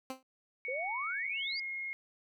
15% pulse tone with exponential decay, 261.6 Hz, C4, in tune, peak -29 dBFS, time 0.1-0.23 s, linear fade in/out 1 ms, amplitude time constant 28 ms
sine tone with pitch glide, 2227 to 2151 Hz, C#7 to C7, +7 to +47 cents, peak -36 dBFS, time 0.65-1.93 s, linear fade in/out 0 ms, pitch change -60 cents, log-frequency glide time 1.24-1.61 s
sine exponential sweep, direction up, 481.1 to 4978 Hz, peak -36 dBFS, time 0.68-1.6 s, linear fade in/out 5 ms
effects none

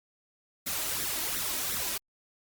white noise with flanger, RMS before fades -32 dBFS, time 0.66-1.98 s, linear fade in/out 10 ms, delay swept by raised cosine 0.51 to 3.21 ms, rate 2.8 Hz, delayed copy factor +0.6, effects Opus 48 kbps

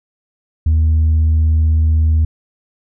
sine tone with tanh clipping, 79 Hz, D#2, 27 cents sharp, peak -10 dBFS, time 0.66-2.25 s, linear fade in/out 5 ms, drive 1 dB, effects none

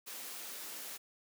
white high-pass noise, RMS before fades -45 dBFS, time 0.06-0.98 s, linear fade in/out 20 ms, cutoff 210 Hz, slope 24 dB/octave, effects none

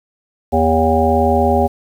harmonic tone, 80.3 Hz, E2, 45 cents flat, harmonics 1 / 3 / 5 / 7 / 9 / 10, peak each -18 / -18 / -18 / -18 / -18 / -18 dBFS, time 0.52-1.68 s, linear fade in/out 20 ms, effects 7-bit

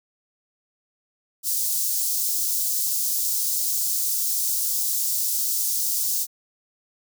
white high-pass noise, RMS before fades -24 dBFS, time 1.43-6.27 s, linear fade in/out 50 ms, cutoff 5100 Hz, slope 24 dB/octave, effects none

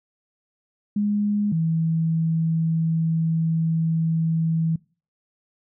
sine tone pair in turn, 206.5 / 162.63 Hz, G#3 / E3, -10 / -23 cents, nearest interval major third, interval 413 cents, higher first, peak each -19 dBFS, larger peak neither, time 0.96-1.52 / 1.52-4.76 s, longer second, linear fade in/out 5 ms, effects noise-tail reverb RT60 0.4 s tail -24 dB re dry

